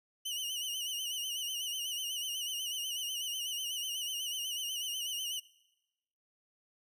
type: tone with vibrato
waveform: sawtooth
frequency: 2951 Hz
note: F#7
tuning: 5 cents flat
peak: -32 dBFS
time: 0.25-5.4 s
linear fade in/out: 10 ms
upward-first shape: sine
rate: 8.1 Hz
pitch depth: 82 cents each way
effects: noise-tail reverb RT60 1.0 s tail -21 dB re dry